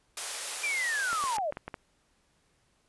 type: high-pass noise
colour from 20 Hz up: white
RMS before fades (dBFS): -35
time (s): 0.17-1.37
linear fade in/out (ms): 2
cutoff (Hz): 440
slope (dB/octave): 24
type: linear sweep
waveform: sine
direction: down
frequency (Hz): 2407 to 554.4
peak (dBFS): -28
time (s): 0.63-1.51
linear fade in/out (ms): 10
type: clicks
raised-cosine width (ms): 0.5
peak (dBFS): -22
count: 7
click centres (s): 1.13 / 1.239 / 1.384 / 1.524 / 1.571 / 1.68 / 1.742
effects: pink hiss -70 dBFS RMS until 2.88 s + resampled to 24000 Hz